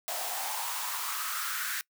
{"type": "noise with high-pass filter sweep", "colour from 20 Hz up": "white", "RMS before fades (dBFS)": -34, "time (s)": [0.08, 1.81], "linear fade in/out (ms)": 0, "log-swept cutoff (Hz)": [670, 1600], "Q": 5.2, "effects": ["noise-tail reverb RT60 0.1 s tail -23 dB re dry"]}